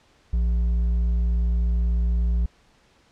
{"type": "tone with hard clipping", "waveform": "sine", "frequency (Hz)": 58.27, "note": "A#1", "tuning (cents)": 0, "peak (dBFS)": -20, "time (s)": [0.33, 2.46], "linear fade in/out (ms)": 5, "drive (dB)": 4, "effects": ["pink hiss -59 dBFS RMS until 3.11 s", "low-pass 6000 Hz 12 dB/octave"]}